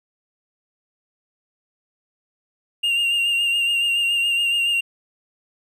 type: tone with vibrato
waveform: triangle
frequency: 2794 Hz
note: F7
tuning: in tune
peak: -16 dBFS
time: 2.83-4.81 s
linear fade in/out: 10 ms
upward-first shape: sine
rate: 7.1 Hz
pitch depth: 29 cents each way
effects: none